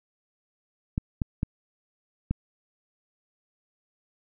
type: clicks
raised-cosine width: 5 ms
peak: -13 dBFS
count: 4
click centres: 0.979 / 1.218 / 1.431 / 2.31 s
effects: none